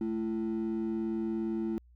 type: ring-modulated tone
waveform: triangle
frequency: 277.2 Hz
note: C#4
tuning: in tune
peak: -24 dBFS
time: 0.01-1.78 s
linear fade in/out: 0 ms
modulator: 58.7 Hz
effects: tanh soft clip ceiling -23 dBFS + added 60 Hz sine -56 dBFS peak until 1.95 s